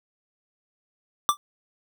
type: tone with exponential decay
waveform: square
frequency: 1174.7 Hz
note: D6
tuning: in tune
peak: -13 dBFS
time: 1.29-1.37 s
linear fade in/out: 0 ms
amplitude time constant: 17 ms
effects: none